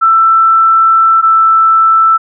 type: tone pair in turn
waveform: sine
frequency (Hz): 1331 / 1324.5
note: E6 / E6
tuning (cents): +16 / +8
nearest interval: unison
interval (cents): 8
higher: first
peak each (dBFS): -4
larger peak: neither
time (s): 0.01-1.22 / 1.22-2.18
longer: first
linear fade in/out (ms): 20
effects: none